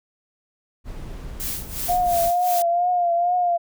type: noise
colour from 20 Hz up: brown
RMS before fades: -34 dBFS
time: 0.84-2.32 s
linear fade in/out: 50 ms
type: noise with tremolo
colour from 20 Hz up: blue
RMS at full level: -27 dBFS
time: 1.4-2.62 s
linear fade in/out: 0 ms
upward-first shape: sine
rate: 2.8 Hz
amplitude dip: 85%
type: tone with vibrato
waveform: sine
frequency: 702 Hz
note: F5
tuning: 9 cents sharp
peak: -17 dBFS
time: 1.88-3.58 s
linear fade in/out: 20 ms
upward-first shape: triangle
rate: 2.2 Hz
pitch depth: 58 cents each way
effects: none